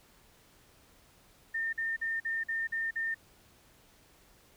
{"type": "tone bursts", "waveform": "sine", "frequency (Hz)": 1813, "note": "A#6", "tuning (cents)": -49, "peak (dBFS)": -30, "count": 7, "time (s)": [1.54, 3.146], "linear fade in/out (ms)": 10, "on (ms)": 190, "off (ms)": 46, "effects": ["pink hiss -62 dBFS RMS until 4.56 s"]}